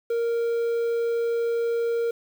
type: tone with quantisation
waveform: triangle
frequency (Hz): 466.2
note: A#4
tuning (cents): 0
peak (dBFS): -20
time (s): 0.1-2.11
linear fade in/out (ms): 5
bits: 8
effects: none